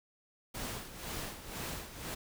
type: noise with tremolo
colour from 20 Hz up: pink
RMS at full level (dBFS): -39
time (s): 0.54-2.15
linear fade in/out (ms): 10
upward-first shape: sine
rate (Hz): 2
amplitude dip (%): 70
effects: none